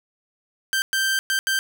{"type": "tone bursts at uneven times", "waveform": "sawtooth", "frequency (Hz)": 1566, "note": "G6", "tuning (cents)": -2, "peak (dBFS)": -16, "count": 4, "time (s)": [[0.73, 0.82], [0.93, 1.19], [1.3, 1.39], [1.47, 1.59]], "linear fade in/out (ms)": 0, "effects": []}